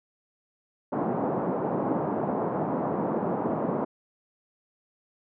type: band-pass noise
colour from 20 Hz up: pink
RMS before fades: -28 dBFS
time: 0.92-3.85 s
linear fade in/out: 10 ms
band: 170 to 960 Hz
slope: 24 dB/octave
effects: none